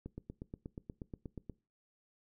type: click train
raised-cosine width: 3 ms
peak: -30 dBFS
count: 13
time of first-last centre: 0.06-1.497 s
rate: 8.35 Hz
effects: noise-tail reverb RT60 0.3 s tail -21 dB re dry